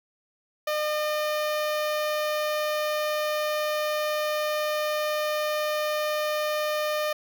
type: tone with notch filter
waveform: sawtooth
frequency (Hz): 606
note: D#5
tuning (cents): -46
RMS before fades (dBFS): -27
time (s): 0.67-7.13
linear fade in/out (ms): 5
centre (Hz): 8100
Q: 1.5
effects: none